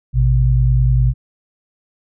sine tone pair together, 56.26 / 126.3 Hz, A1 / B2, +39 / +39 cents, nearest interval octave + major second, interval 1400 cents, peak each -13 dBFS, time 0.13-1.14 s, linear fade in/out 50 ms, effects none

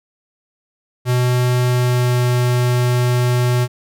square tone with pitch glide, 124.3 to 123.44 Hz, B2 to B2, +12 to 0 cents, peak -14 dBFS, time 1.05-3.68 s, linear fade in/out 50 ms, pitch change -12 cents, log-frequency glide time 1.66-2.23 s, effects none

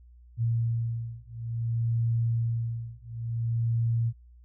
sine beating tone pair, 115.5 / 116.07 Hz, A#2 / A#2, -16 / -7 cents, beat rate 0.57 Hz, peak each -29 dBFS, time 0.37-4.13 s, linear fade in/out 50 ms, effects noise-tail reverb RT60 0.1 s tail -26 dB re dry + added 60 Hz sine -50 dBFS peak until 4.44 s

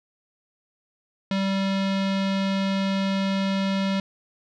square tone with low-pass filter, 194.3 Hz, G3, 15 cents flat, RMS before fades -24 dBFS, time 1.31-4 s, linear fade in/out 2 ms, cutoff 3900 Hz, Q 1.9, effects none

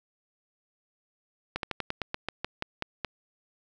slowing click train, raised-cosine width 0.3 ms, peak -14 dBFS, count 12, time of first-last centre 1.56-3.047 s, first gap 72 ms, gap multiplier 1.12, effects none

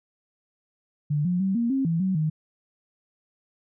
sine tone with pitch steps, 147.7 / 178.6 / 192.1 / 234.4 / 268.6 / 165.4 / 188.7 / 155.4 Hz, D3 / F3 / G3 / A#3 / C4 / E3 / F#3 / D#3, +10 / +39 / -35 / +10 / +46 / +6 / +34 / -2 cents, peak -21 dBFS, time 1.1-2.3 s, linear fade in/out 10 ms, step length 150 ms, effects none

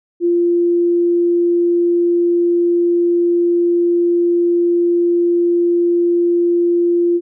sine tone, 346.1 Hz, F4, 16 cents flat, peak -11 dBFS, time 0.2-7.21 s, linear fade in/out 50 ms, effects none

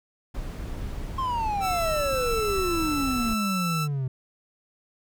brown noise, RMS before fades -33 dBFS, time 0.34-3.34 s, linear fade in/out 10 ms
triangle exponential sweep, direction down, 1075 to 126.8 Hz, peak -23 dBFS, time 1.18-4.08 s, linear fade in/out 5 ms
sawtooth tone, 1326 Hz, E6, 10 cents sharp, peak -24 dBFS, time 1.6-3.88 s, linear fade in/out 50 ms
effects none

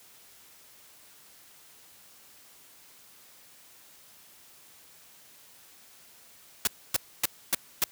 white noise bursts, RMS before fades -24 dBFS, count 5, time 6.65-7.84 s, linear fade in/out 2 ms, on 22 ms, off 270 ms, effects white hiss -55 dBFS RMS until 7.91 s + high-pass 60 Hz 12 dB/octave

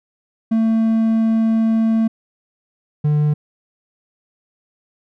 triangle tone pair in turn, 223.8 / 149.37 Hz, A3 / D3, +30 / +30 cents, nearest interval perfect fifth, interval 700 cents, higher first, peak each -11 dBFS, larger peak neither, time 0.51-2.08 / 3.04-3.34 s, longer first, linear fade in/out 10 ms, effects none

